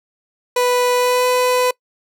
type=tone with pitch glide; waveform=30% pulse; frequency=493.9 to 500.5 Hz; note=B4 to B4; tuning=0 to +23 cents; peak=-11 dBFS; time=0.56-1.71 s; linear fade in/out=5 ms; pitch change=+23 cents; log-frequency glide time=0.95-1.27 s; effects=noise-tail reverb RT60 0.1 s tail -23 dB re dry